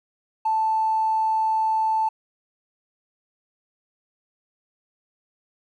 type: tone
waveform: triangle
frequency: 880 Hz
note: A5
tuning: in tune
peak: -15 dBFS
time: 0.45-2.09 s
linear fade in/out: 10 ms
effects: tanh soft clip ceiling -17 dBFS